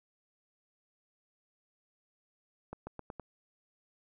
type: accelerating click train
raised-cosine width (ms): 1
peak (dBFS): -27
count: 5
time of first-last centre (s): 2.73-3.197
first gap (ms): 140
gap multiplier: 0.88
effects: none